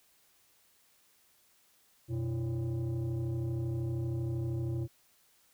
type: tone with frequency modulation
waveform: sine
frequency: 123.4 Hz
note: B2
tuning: 1 cent flat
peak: -29 dBFS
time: 2.08-4.88 s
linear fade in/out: 50 ms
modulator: 214 Hz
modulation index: 0.84
effects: tanh soft clip ceiling -29 dBFS + white hiss -67 dBFS RMS until 5.53 s